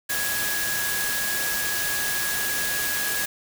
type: tone in noise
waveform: sine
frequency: 1664 Hz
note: G#6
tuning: 3 cents sharp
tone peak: -28 dBFS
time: 0.09-3.26 s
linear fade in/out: 10 ms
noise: white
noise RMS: -27 dBFS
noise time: 0.09-3.26 s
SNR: -4 dB
effects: none